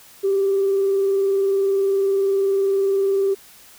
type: tone with vibrato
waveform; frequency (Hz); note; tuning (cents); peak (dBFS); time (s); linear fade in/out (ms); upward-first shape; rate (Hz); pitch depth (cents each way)
sine; 392; G4; 0; -15; 0.23-3.35; 20; triangle; 20; 32
effects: tanh soft clip ceiling -11 dBFS + white hiss -47 dBFS RMS until 3.78 s